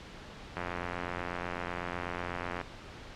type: click train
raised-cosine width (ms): 0.5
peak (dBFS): -20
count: 181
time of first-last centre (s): 0.57-2.613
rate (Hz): 88.1
effects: pink hiss -47 dBFS RMS until 3.15 s + low-pass 4000 Hz 12 dB/octave